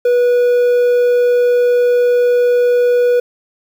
triangle tone, 487.9 Hz, B4, 21 cents flat, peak -7 dBFS, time 0.05-3.2 s, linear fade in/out 5 ms, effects 7-bit

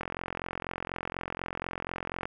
click train, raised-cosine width 0.5 ms, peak -18 dBFS, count 100, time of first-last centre 0.01-2.255 s, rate 44.1 Hz, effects none

